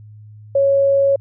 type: tone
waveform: sine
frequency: 553 Hz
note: C#5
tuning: 4 cents flat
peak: -11 dBFS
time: 0.55-1.16 s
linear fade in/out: 5 ms
effects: added 106 Hz sine -37 dBFS peak until 1.2 s